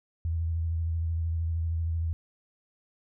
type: tone with vibrato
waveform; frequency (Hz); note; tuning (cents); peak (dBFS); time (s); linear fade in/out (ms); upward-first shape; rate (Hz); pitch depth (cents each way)
sine; 82.41; E2; 0; -26; 0.25-2.13; 0; sine; 13; 34
effects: none